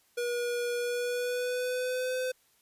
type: tone with pitch glide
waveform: square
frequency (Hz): 481.8 to 510.4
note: B4 to C5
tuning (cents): -43 to -43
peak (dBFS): -30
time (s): 0.17-2.32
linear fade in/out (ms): 10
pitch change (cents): +100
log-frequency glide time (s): 0.77-2.16
effects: white hiss -67 dBFS RMS until 2.61 s + resampled to 32000 Hz